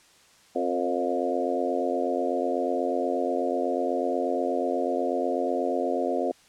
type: harmonic tone with a mistuned harmonic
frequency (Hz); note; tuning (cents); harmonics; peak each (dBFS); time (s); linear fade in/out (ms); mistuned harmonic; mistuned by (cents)
88.2; F2; +18; 3 / 4 / 5 / 6 / 7 / 8; -31 / -31 / -31 / -31 / -31 / -31; 0.55-6.32; 10; 5; +29
effects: white hiss -57 dBFS RMS until 6.48 s + low-pass 8000 Hz 12 dB/octave